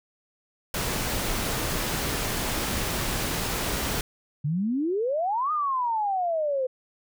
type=noise; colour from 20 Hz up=pink; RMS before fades=-28 dBFS; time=0.74-4.01 s; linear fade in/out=2 ms
type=exponential two-way sweep; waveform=sine; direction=up then down; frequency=138.9 to 1253 to 505 Hz; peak=-23 dBFS; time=4.44-6.67 s; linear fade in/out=10 ms; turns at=5.52 s
effects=none